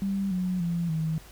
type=tone with pitch steps; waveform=sine; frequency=196 / 182.87 / 170.63 / 159.2 Hz; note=G3 / F#3 / F3 / D#3; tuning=0 / -20 / -40 / +40 cents; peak=-25 dBFS; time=0.02-1.18 s; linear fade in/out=0 ms; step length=290 ms; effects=added 50 Hz sine -49 dBFS peak until 1.31 s + pink hiss -51 dBFS RMS until 1.31 s